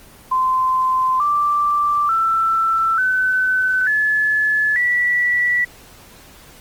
sine tone with pitch steps, 1034 / 1174.1 / 1333.2 / 1513.9 / 1719 / 1951.9 Hz, C6 / D6 / E6 / F#6 / A6 / B6, -21 / -1 / +19 / +39 / -41 / -21 cents, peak -14 dBFS, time 0.31-5.65 s, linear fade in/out 10 ms, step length 890 ms, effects pink hiss -44 dBFS RMS until 6.6 s + Opus 24 kbps

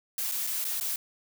blue noise with dropouts, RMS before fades -31 dBFS, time 0.18-0.96 s, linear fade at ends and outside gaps 2 ms, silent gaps 0.315-0.319 / 0.468-0.472 / 0.644-0.65 / 0.8-0.809 s, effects none

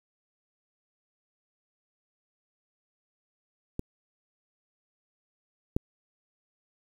clicks, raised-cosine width 3 ms, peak -18 / -12 dBFS, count 2, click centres 3.794 / 5.765 s, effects 8-bit

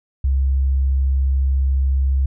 sine tone, 67.1 Hz, C2, 44 cents sharp, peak -14 dBFS, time 0.24-2.26 s, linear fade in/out 5 ms, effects none

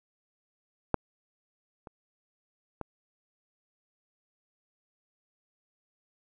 clicks, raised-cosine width 1 ms, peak -9 / -30 / -21 dBFS, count 3, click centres 0.943 / 1.872 / 2.813 s, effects none

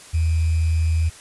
sine tone with sample-and-hold, 81.2 Hz, E2, 26 cents flat, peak -16 dBFS, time 0.13-1.1 s, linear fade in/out 20 ms, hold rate 2450 Hz, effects white hiss -43 dBFS RMS until 1.2 s + resampled to 24000 Hz

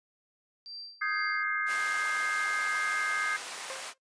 sine tone with tremolo, 4699 Hz, D8, in tune, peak -39 dBFS, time 0.66-1.43 s, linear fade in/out 0 ms, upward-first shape sine, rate 2.2 Hz, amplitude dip 85%
sine chord, Ab major seventh, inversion second, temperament equal with one note detuned, 1244.5 / 1568 / 1661.2 / 2106 Hz, Eb6 / G6 / Ab6 / C7, 0 / 0 / 0 / +11 cents, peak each -34 dBFS, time 1.01-3.37 s, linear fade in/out 10 ms
pink high-pass noise, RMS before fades -40 dBFS, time 1.66-3.94 s, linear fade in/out 50 ms, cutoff 800 Hz, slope 12 dB/octave
sawtooth tone with exponential decay, 531 Hz, C5, 25 cents sharp, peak -33 dBFS, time 3.7-3.98 s, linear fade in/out 1 ms, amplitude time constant 60 ms
effects noise-tail reverb RT60 0.1 s tail -18 dB re dry + resampled to 22050 Hz

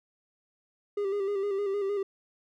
triangle tone with vibrato, 399.6 Hz, G4, 33 cents sharp, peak -25 dBFS, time 0.97-2.03 s, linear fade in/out 5 ms, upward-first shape square, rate 6.5 Hz, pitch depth 41 cents each way, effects none

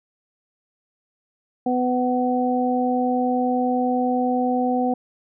harmonic tone, 250 Hz, B3, 21 cents sharp, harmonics 1 / 2 / 3, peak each -21 / -25 / -23 dBFS, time 1.66-4.94 s, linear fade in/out 5 ms, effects none

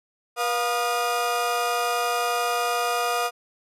35% pulse tone cluster, 483.2 / 709 / 1228 Hz, B4 / F5 / D#6, -38 / +26 / -23 cents, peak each -27 / -24 / -25 dBFS, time 0.36-3.31 s, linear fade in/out 50 ms, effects resampled to 32000 Hz

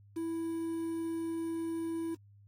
triangle tone with quantisation, 329.6 Hz, E4, in tune, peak -31 dBFS, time 0.16-2.15 s, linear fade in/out 10 ms, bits 9, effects added 101 Hz sine -56 dBFS peak until 2.47 s + AAC 48 kbps

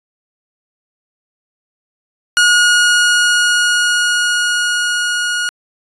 sawtooth tone with level ramp, 1443 Hz, F#6, 44 cents flat, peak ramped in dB -4 to -12 dBFS, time 2.37-5.49 s, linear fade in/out 0 ms, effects resampled to 24000 Hz

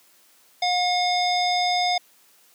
square tone with low-pass filter, 720 Hz, F#5, 47 cents flat, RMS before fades -22 dBFS, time 0.62-1.98 s, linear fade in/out 5 ms, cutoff 4600 Hz, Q 5.5, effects white hiss -57 dBFS RMS until 2.54 s + high-pass 200 Hz 12 dB/octave

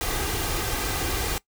pink noise with comb filter, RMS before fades -27 dBFS, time 0.01-1.38 s, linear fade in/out 0 ms, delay 2.5 ms, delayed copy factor +0.55, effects noise-tail reverb RT60 0.1 s tail -20 dB re dry

